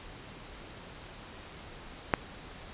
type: click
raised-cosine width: 0.5 ms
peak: -7 dBFS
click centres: 2.138 s
effects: pink hiss -47 dBFS RMS until 2.73 s + resampled to 8000 Hz